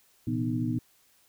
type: tone cluster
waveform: sine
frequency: 117.6 / 131.7 / 165.8 / 246.6 / 307.7 Hz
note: A#2 / C3 / E3 / B3 / D#4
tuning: +16 / +12 / +10 / -2 / -19 cents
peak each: -31 / -39 / -37 / -30 / -33 dBFS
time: 0.27-0.79 s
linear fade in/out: 5 ms
effects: white hiss -64 dBFS RMS until 1.28 s